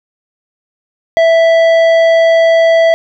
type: tone with tanh clipping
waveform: sine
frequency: 659.3 Hz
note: E5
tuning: in tune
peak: -7 dBFS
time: 1.17-2.94 s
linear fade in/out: 0 ms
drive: 11 dB
effects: none